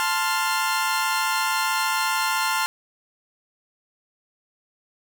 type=chord; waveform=sawtooth; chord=F major; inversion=first; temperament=equal; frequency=880 / 1046.5 / 1396.9 Hz; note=A5 / C6 / F6; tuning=0 / 0 / 0 cents; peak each=-22 dBFS; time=0-2.66 s; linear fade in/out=0 ms; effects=none